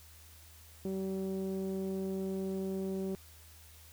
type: tone with low-pass filter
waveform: sawtooth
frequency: 191.1 Hz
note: G3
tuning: 44 cents flat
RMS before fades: -36 dBFS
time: 0.85-3.15 s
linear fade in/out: 0 ms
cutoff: 420 Hz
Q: 2.1
effects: added 79 Hz sine -56 dBFS peak until 3.92 s + white hiss -58 dBFS RMS until 3.92 s